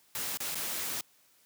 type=noise with dropouts; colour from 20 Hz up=white; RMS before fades=-35 dBFS; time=0.15-1.01 s; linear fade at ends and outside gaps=2 ms; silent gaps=0.373-0.402 / 0.547-0.553 s; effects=white hiss -65 dBFS RMS until 1.45 s + high-pass 100 Hz 12 dB/octave